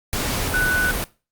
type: tone in noise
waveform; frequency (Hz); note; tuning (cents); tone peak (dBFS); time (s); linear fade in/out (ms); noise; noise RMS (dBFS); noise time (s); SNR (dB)
sine; 1489; F#6; +11; -17; 0.54-0.91; 0; pink; -24; 0.13-1.04; +4
effects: noise-tail reverb RT60 0.3 s tail -19 dB re dry + Opus 48 kbps